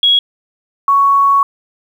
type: tone pair in turn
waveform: sine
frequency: 3322 / 1113.7 Hz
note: G#7 / C#6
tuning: 0 / +8 cents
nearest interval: octave + perfect fifth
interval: 1892 cents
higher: first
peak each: -7 dBFS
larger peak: neither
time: 0.03-0.19 / 0.88-1.43 s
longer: second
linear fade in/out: 2 ms
effects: 7-bit